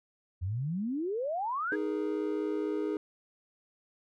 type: exponential sweep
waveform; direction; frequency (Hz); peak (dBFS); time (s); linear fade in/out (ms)
sine; up; 84.3 to 1700; -30; 0.41-1.76; 20
type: chord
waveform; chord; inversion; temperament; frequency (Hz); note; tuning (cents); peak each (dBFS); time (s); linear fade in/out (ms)
triangle; D# suspended fourth; none; equal with one note detuned; 311.1 / 415.3 / 475.1; D#4 / G#4 / A#4; 0 / 0 / +33; -31 / -31 / -37; 1.72-2.97; 2
effects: none